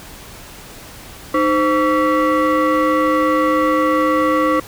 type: tone with frequency modulation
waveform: sine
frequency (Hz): 307.7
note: D#4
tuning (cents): -19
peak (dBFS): -11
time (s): 1.34-4.6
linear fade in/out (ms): 5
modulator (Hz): 827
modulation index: 1.4
effects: tanh soft clip ceiling -9 dBFS + pink hiss -37 dBFS RMS until 4.67 s